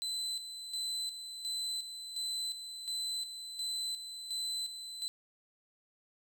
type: tone with tremolo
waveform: 35% pulse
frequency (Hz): 4029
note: B7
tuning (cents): +34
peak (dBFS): -33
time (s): 0.02-5.08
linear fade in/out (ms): 0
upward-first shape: square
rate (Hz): 1.4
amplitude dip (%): 60
effects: none